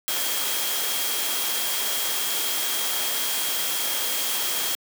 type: tone in noise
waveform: sine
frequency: 3249 Hz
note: G#7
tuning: 39 cents flat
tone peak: -32 dBFS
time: 0.08-4.75 s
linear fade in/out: 0 ms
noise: white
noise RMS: -26 dBFS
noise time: 0.08-4.75 s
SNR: -9 dB
effects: high-pass 300 Hz 12 dB/octave